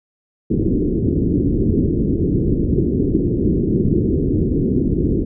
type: low-pass noise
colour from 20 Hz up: white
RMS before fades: -17 dBFS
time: 0.5-5.25 s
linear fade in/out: 10 ms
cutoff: 390 Hz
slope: 48 dB/octave
effects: none